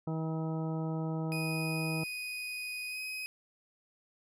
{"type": "harmonic tone", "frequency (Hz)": 160, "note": "D#3", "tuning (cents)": 49, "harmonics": [1, 2, 3, 4, 5, 6, 8], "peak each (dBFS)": [-33, -39, -43, -45, -47, -49, -51], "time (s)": [0.07, 2.04], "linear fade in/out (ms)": 5}
{"type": "tone with pitch glide", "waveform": "35% pulse", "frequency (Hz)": [2489, 2519], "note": ["D#7", "D#7"], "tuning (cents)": [0, 21], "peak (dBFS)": -35, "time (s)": [1.32, 3.26], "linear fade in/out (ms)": 0, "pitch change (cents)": 21, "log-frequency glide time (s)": [2.87, 3]}
{"effects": []}